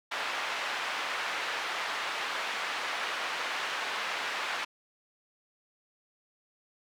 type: band-pass noise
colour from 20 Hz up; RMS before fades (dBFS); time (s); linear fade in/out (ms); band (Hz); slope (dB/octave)
pink; -34; 0.11-4.65; 10; 980 to 3000; 12
effects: none